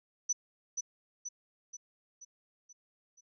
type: tone with echo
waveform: sine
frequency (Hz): 5970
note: F#8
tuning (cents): +15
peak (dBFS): -27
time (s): 0.29-0.33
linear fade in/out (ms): 10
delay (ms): 480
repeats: 6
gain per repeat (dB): -5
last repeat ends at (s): 3.21
effects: none